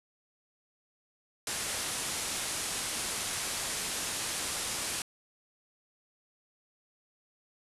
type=low-pass noise; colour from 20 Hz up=white; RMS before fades=-35 dBFS; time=1.47-5.02 s; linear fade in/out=2 ms; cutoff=11000 Hz; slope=48 dB/octave; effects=resampled to 32000 Hz